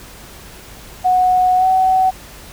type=tone with pitch glide; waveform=sine; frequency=735 to 752.6 Hz; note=F#5 to F#5; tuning=-12 to +29 cents; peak=-10 dBFS; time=1.04-2.11 s; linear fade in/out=20 ms; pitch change=+41 cents; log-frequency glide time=1.57-1.66 s; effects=added 50 Hz sine -43 dBFS peak until 2.52 s + pink hiss -38 dBFS RMS until 2.52 s